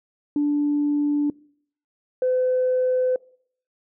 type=tone pair in turn; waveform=sine; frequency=292.1 / 508.5 Hz; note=D4 / C5; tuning=-9 / -50 cents; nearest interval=minor seventh; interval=959 cents; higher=second; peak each=-17 dBFS; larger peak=neither; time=0.36-1.3 / 2.22-3.16 s; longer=neither; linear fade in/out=2 ms; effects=noise-tail reverb RT60 0.6 s tail -24 dB re dry + tanh soft clip ceiling -14 dBFS